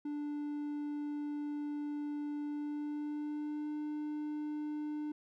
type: tone with pitch glide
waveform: triangle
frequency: 293.7 to 300 Hz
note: D4 to D4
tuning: 0 to +37 cents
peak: -34 dBFS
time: 0.05-5.12 s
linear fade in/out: 5 ms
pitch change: +37 cents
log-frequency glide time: 2.44-3.77 s
effects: none